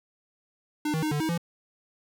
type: tone with pitch steps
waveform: square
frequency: 300.9 / 158.7 / 308 / 147.6 / 318.1 / 169.9 Hz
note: D4 / D#3 / D#4 / D3 / D#4 / F3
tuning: +42 / +35 / -17 / +9 / +38 / -47 cents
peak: -26 dBFS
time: 0.85-1.378 s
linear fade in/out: 5 ms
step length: 88 ms
effects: none